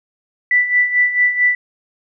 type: tone with tremolo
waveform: sine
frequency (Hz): 1975.5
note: B6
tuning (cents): 0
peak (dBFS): -9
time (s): 0.51-1.55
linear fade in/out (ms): 2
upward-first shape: sine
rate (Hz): 4.5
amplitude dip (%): 70
effects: none